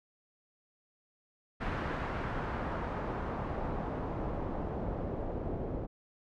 pink noise with low-pass filter sweep, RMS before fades -36 dBFS, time 1.6-5.87 s, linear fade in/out 20 ms, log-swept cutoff 1700 to 510 Hz, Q 1.2, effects none

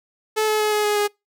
sawtooth tone with pitch steps, 433 / 429 / 425.1 / 421.2 / 417.3 / 413.4 Hz, A4 / A4 / G#4 / G#4 / G#4 / G#4, -28 / -44 / +40 / +24 / +8 / -8 cents, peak -14 dBFS, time 0.36-1.08 s, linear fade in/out 20 ms, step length 120 ms, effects noise-tail reverb RT60 0.2 s tail -25 dB re dry

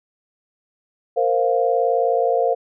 sine chord, Bb suspended second, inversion none, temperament equal with one note detuned, 464 / 523.3 / 698.5 Hz, Bb4 / C5 / F5, -8 / 0 / 0 cents, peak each -20 dBFS, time 1.16-2.55 s, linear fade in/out 20 ms, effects none

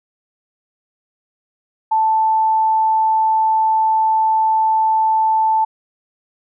sine tone, 880 Hz, A5, in tune, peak -12 dBFS, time 1.91-5.65 s, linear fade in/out 10 ms, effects none

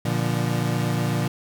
35% pulse chord, Bb major, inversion none, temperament equal with one note detuned, 118.72 / 146.83 / 174.61 Hz, Bb2 / D3 / F3, +32 / 0 / 0 cents, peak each -23 / -25 / -25 dBFS, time 0.05-1.28 s, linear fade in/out 5 ms, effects none

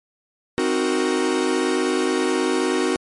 45% pulse chord, C half-diminished seventh, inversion none, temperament equal, 261.6 / 311.1 / 370 / 466.2 Hz, C4 / Eb4 / Gb4 / Bb4, 0 / 0 / 0 / 0 cents, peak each -25 / -25 / -22 / -26 dBFS, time 0.58-2.96 s, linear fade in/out 0 ms, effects MP3 48 kbps

